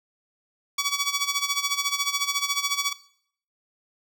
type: tone with tremolo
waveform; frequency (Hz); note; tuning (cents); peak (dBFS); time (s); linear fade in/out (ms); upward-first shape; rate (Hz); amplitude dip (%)
10% pulse; 1136; C#6; +42; -13; 0.78-2.93; 5; sine; 14; 80
effects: noise-tail reverb RT60 0.6 s tail -17 dB re dry